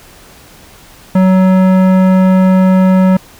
sine tone with tanh clipping, 187.1 Hz, F#3, 20 cents sharp, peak -7 dBFS, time 1.15-3.17 s, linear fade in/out 5 ms, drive 16 dB, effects pink hiss -39 dBFS RMS until 3.39 s

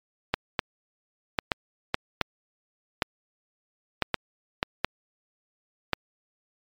clicks, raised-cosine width 0.3 ms, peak -6 dBFS, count 12, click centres 0.34 / 0.592 / 1.388 / 1.518 / 1.944 / 2.213 / 3.022 / 4.023 / 4.143 / 4.629 / 4.846 / 5.933 s, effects MP3 96 kbps

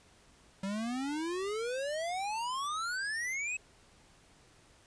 square exponential sweep, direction up, 190 to 2600 Hz, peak -34 dBFS, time 0.63-3.57 s, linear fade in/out 5 ms, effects pink hiss -62 dBFS RMS until 4.86 s + resampled to 22050 Hz

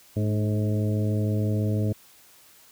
harmonic tone with a mistuned harmonic, 106.2 Hz, G#2, 39 cents sharp, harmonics 1 / 2 / 3 / 4 / 5 / 6, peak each -23 / -29 / -33 / -35 / -37 / -39 dBFS, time 0.16-1.93 s, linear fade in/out 10 ms, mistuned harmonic 3, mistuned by -49 cents, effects white hiss -54 dBFS RMS until 2.71 s

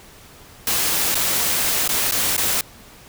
white noise with dropouts, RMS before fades -20 dBFS, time 0.67-2.61 s, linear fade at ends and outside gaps 2 ms, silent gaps 1.146-1.153 / 1.878-1.89 / 2.112-2.121 / 2.366-2.378 s, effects pink hiss -45 dBFS RMS until 3.08 s

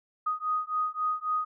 sine beating tone pair, 1244.5 / 1248.2 Hz, D#6 / D#6, 0 / +5 cents, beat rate 3.7 Hz, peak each -30 dBFS, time 0.26-1.45 s, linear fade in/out 10 ms, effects none

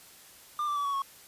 triangle tone with pitch steps, 1197 / 1171.7 / 1146.9 / 1122.7 / 1098.9 Hz, D6 / D6 / D6 / C#6 / C#6, +33 / -4 / -41 / +22 / -15 cents, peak -26 dBFS, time 0.59-1.02 s, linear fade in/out 2 ms, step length 86 ms, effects white hiss -53 dBFS RMS until 1.27 s + resampled to 32000 Hz

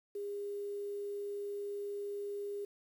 sine tone with quantisation, 406.4 Hz, G#4, 38 cents flat, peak -37 dBFS, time 0.15-2.65 s, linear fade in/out 5 ms, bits 10, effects none

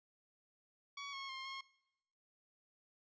15% pulse tone with pitch steps, 1127 / 1092 / 1063 / 1079 Hz, C#6 / C#6 / C6 / C#6, +28 / -26 / +27 / -47 cents, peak -38 dBFS, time 0.97-1.61 s, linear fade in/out 5 ms, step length 160 ms, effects noise-tail reverb RT60 0.8 s tail -20 dB re dry + resampled to 16000 Hz

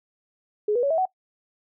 sine tone with pitch steps, 420 / 485.2 / 560.6 / 647.7 / 748.4 Hz, G#4 / B4 / C#5 / E5 / F#5, +19 / -31 / +19 / -31 / +20 cents, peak -19 dBFS, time 0.68-1.055 s, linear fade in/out 5 ms, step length 75 ms, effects noise-tail reverb RT60 0.1 s tail -20 dB re dry

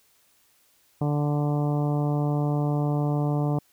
harmonic tone, 146.83 Hz, D3, in tune, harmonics 1 / 2 / 3 / 4 / 5 / 6 / 7 / 8, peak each -23 / -29 / -34 / -35 / -35 / -40 / -42 / -46 dBFS, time 1.01-3.59 s, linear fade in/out 5 ms, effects white hiss -63 dBFS RMS until 3.72 s

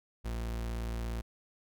40% pulse tone, 57.2 Hz, A#1, 32 cents flat, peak -33 dBFS, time 0.24-1.22 s, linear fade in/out 20 ms, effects none

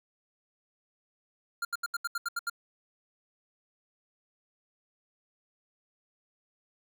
square tone bursts, 1396.9 Hz, F6, in tune, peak -30 dBFS, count 9, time 1.62-2.498 s, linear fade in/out 5 ms, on 30 ms, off 76 ms, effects none

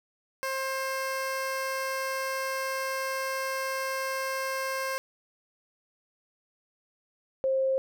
15% pulse / sine tone pair in turn, 531 / 531 Hz, C5 / C5, +25 / +25 cents, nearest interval unison, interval 0 cents, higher neither, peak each -23 dBFS, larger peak neither, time 0.43-4.98 / 7.44-7.78 s, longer first, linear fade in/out 0 ms, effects none

